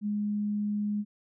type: tone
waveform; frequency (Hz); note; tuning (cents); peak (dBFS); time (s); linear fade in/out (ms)
sine; 207.7; G#3; 0; -27; 0.01-1.05; 50
effects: none